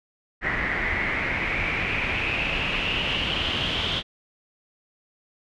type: noise with low-pass filter sweep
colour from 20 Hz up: pink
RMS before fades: -26 dBFS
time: 0.41-4.03 s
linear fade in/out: 50 ms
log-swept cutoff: 1900 to 3300 Hz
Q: 6.9
effects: none